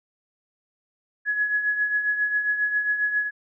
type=tone with tremolo; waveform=sine; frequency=1686 Hz; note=G#6; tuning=26 cents sharp; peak=-18 dBFS; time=1.25-3.31 s; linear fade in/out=50 ms; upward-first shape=triangle; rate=7.4 Hz; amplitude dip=65%; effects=none